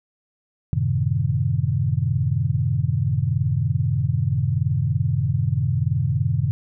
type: chord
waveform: sine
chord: F# diminished seventh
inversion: none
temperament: equal with one note detuned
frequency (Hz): 92.5 / 110 / 130.81 / 153.95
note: F#2 / A2 / C3 / Eb3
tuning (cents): 0 / 0 / 0 / -18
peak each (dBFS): -25 / -24 / -22 / -25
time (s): 0.73-6.51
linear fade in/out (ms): 0
effects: none